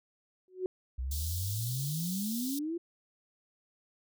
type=tone with exponential growth; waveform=sine; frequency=370 Hz; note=F#4; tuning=in tune; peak=-26 dBFS; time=0.48-0.66 s; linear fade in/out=1 ms; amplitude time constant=39 ms
type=exponential sweep; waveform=sine; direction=up; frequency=61 to 349.2 Hz; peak=-32 dBFS; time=0.98-2.78 s; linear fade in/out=10 ms
type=high-pass noise; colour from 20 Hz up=white; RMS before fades=-40 dBFS; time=1.11-2.59 s; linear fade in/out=5 ms; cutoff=3400 Hz; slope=48 dB/octave
effects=none